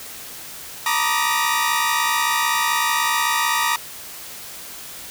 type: tone cluster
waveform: sawtooth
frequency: 913 / 969 / 1166 / 1237 / 1893 Hz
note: A#5 / B5 / D6 / D#6 / A#6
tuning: -36 / -33 / -13 / -10 / +26 cents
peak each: -21 dBFS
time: 0.86-3.76 s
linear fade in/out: 2 ms
effects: white hiss -36 dBFS RMS until 5.1 s